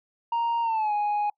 sine tone with pitch glide, 932.3 to 830.6 Hz, A#5 to G#5, 0 to 0 cents, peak -20 dBFS, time 0.32-1.3 s, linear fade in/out 5 ms, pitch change -200 cents, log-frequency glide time 0.62-0.93 s, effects noise-tail reverb RT60 0.1 s tail -26 dB re dry + tanh soft clip ceiling -22 dBFS

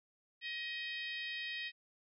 harmonic tone, 630 Hz, D#5, 21 cents sharp, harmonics 3 / 4 / 5 / 6 / 7 / 8, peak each -43 / -44 / -47 / -48 / -55 / -54 dBFS, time 0.41-1.72 s, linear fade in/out 50 ms, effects none

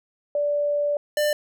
sine / square tone pair in turn, 583 / 595.9 Hz, D5 / D5, -13 / +25 cents, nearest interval unison, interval 38 cents, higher second, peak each -20 dBFS, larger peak neither, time 0.35-0.97 / 1.17-1.33 s, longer first, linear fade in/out 2 ms, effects none

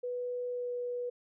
sine tone with pitch glide, 492.4 to 488.7 Hz, B4 to B4, -5 to -18 cents, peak -33 dBFS, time 0.03-1.1 s, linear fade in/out 10 ms, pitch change -13 cents, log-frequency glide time 0.49-0.72 s, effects none

